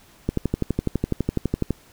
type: click train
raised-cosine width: 3 ms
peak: -8 dBFS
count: 18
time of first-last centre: 0.29-1.707 s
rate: 12 Hz
effects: pink hiss -53 dBFS RMS until 1.92 s